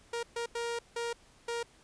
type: tone bursts at uneven times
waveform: sawtooth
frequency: 469.5 Hz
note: A#4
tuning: 12 cents sharp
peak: -29 dBFS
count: 5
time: 0.13-0.23 / 0.36-0.46 / 0.55-0.79 / 0.96-1.13 / 1.48-1.63 s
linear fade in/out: 5 ms
effects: pink hiss -61 dBFS RMS until 1.83 s + resampled to 22050 Hz